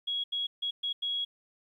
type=tone bursts at uneven times; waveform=sine; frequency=3322 Hz; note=G#7; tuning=in tune; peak=-29 dBFS; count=5; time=0.07-0.24 / 0.32-0.47 / 0.62-0.71 / 0.83-0.93 / 1.02-1.25 s; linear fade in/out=10 ms; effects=11-bit